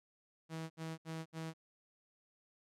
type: tone bursts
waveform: sawtooth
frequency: 161.4 Hz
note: E3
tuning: 36 cents flat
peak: -37 dBFS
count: 4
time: 0.49-1.537 s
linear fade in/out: 50 ms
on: 210 ms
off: 69 ms
effects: low-pass 10000 Hz 12 dB/octave